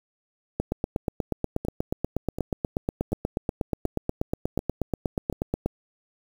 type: two click trains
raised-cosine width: 2 ms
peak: -11 / -18 dBFS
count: 43 / 6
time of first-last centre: 0.6-5.66 / 1.65-5.326 s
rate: 8.3 / 1.36 Hz
effects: 7-bit